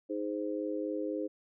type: chord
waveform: sine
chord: Ab major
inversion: second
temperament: just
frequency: 311.5 / 415.3 / 519.1 Hz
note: Eb4 / Ab4 / C5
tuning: +2 / 0 / -14 cents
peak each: -35 / -38 / -37 dBFS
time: 0.09-1.28 s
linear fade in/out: 20 ms
effects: none